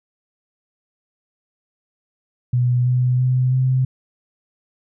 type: tone with pitch steps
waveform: sine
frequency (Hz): 123.47 / 125.48 / 127.53 / 129.61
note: B2 / B2 / C3 / C3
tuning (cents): 0 / +28 / -44 / -16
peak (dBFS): -14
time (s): 2.53-3.85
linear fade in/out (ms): 5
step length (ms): 330
effects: none